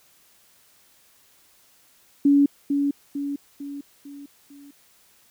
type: tone with echo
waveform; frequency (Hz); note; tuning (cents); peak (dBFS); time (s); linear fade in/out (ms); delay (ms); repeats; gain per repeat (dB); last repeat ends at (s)
sine; 283.2; C#4; +37; -13; 2.25-2.46; 5; 450; 5; -6; 4.71
effects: white hiss -58 dBFS RMS until 5.3 s